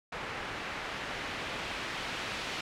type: noise with low-pass filter sweep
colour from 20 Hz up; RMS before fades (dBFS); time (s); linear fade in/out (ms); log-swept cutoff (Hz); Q
white; -38; 0.12-2.61; 5; 1900 to 3100; 0.92
effects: none